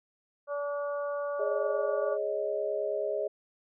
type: harmonic tone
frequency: 287.6 Hz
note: D4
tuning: 36 cents flat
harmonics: 2 / 3 / 4 / 5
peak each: -31 / -47 / -39 / -44 dBFS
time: 0.47-2.18 s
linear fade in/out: 50 ms
type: chord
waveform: sine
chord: Ab suspended fourth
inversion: none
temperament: just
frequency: 415.3 / 553.7 / 623 Hz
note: Ab4 / Db5 / Eb5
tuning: 0 / -2 / +2 cents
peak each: -33 / -34 / -32 dBFS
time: 1.39-3.28 s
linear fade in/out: 10 ms
effects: none